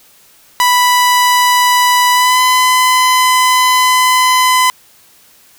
sawtooth tone with pitch glide, 987.8 to 1012.6 Hz, B5 to B5, 0 to +43 cents, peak -4 dBFS, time 0.6-4.7 s, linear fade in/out 0 ms, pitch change +43 cents, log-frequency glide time 2.12-2.41 s, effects white hiss -46 dBFS RMS until 5.58 s

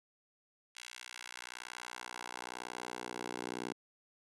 10% pulse tone with high-pass filter sweep, 61 Hz, B1, 21 cents flat, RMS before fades -45 dBFS, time 0.75-3.73 s, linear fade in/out 10 ms, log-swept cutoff 2500 to 310 Hz, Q 1, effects resampled to 24000 Hz

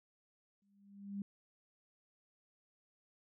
sine tone with exponential growth, 200 Hz, G3, 35 cents sharp, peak -36 dBFS, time 0.62-1.22 s, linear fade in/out 2 ms, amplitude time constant 130 ms, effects none

